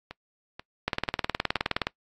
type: two click trains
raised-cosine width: 0.3 ms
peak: -22 / -9 dBFS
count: 4 / 20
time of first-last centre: 0.11-1.566 / 0.88-1.87 s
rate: 2.06 / 19.2 Hz
effects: noise-tail reverb RT60 0.1 s tail -23 dB re dry + AAC 48 kbps